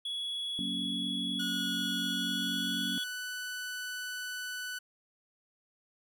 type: tone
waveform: triangle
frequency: 3368 Hz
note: G#7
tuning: 24 cents sharp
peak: -32 dBFS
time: 0.05-3.04 s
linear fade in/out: 5 ms
type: chord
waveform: sine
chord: F# major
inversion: none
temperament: equal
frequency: 185 / 233.1 / 277.2 Hz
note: F#3 / A#3 / C#4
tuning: 0 / 0 / 0 cents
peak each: -39 dBFS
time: 0.59-2.98 s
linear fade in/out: 0 ms
type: tone with pitch glide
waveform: sawtooth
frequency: 1458 to 1492.9 Hz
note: F#6 to F#6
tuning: -26 to +15 cents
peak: -33 dBFS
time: 1.39-4.79 s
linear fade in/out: 10 ms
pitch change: +41 cents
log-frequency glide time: 2.05-3.19 s
effects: none